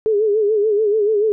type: tone with vibrato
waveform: sine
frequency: 423 Hz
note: G#4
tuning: 32 cents sharp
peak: -13 dBFS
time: 0.06-1.32 s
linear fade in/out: 0 ms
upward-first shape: sine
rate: 6.9 Hz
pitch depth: 84 cents each way
effects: none